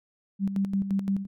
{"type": "tone with tremolo", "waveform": "sine", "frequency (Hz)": 196, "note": "G3", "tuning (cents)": 0, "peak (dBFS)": -22, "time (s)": [0.39, 1.27], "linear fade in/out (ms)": 50, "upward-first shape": "square", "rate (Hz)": 5.8, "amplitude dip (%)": 60, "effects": []}